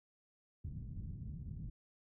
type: low-pass noise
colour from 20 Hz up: white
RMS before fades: -45 dBFS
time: 0.64-1.7 s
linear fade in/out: 5 ms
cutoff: 160 Hz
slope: 24 dB/octave
effects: none